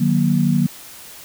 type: tone cluster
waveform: sine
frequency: 151.8 / 183.9 / 237 Hz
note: D#3 / F#3 / A#3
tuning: -42 / -10 / +29 cents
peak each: -18 dBFS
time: 0-0.67 s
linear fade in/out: 10 ms
effects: white hiss -39 dBFS RMS until 1.24 s